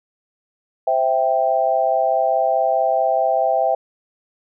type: chord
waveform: sine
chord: C major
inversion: none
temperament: equal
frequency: 523.3 / 659.3 / 784 Hz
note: C5 / E5 / G5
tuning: 0 / 0 / 0 cents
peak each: -22 / -18 / -19 dBFS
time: 0.87-3.75 s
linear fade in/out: 5 ms
effects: none